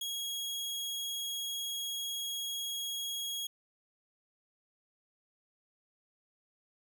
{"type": "tone", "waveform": "sawtooth", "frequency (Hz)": 3306, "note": "G#7", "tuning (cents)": -9, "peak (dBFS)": -32, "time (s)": [0.01, 3.47], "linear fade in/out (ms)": 5, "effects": []}